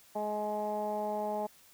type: tone with low-pass filter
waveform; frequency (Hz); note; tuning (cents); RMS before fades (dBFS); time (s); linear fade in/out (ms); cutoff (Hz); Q
15% pulse; 210.5; G#3; +24; -34; 0.15-1.47; 10; 770; 6
effects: white hiss -60 dBFS RMS until 1.73 s